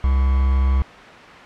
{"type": "tone with quantisation", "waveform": "triangle", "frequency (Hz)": 66.6, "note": "C2", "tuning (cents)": 31, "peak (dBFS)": -12, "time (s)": [0.04, 0.82], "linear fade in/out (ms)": 0, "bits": 5, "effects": ["white hiss -38 dBFS RMS until 1.45 s", "low-pass 2000 Hz 12 dB/octave"]}